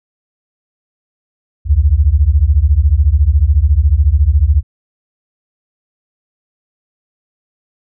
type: beating tone pair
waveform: sine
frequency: 66.2 / 80.2 Hz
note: C2 / E2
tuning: +21 / -47 cents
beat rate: 14 Hz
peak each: -10 dBFS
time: 1.65-4.63 s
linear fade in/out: 50 ms
effects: none